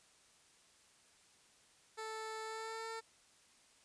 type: tone with pitch glide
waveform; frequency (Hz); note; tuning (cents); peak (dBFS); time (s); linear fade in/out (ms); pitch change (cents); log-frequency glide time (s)
15% pulse; 440 to 450.5; A4 to A4; 0 to +41; -36; 1.97-3.01; 20; +41; 2.43-2.86
effects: white hiss -67 dBFS RMS until 3.84 s + resampled to 22050 Hz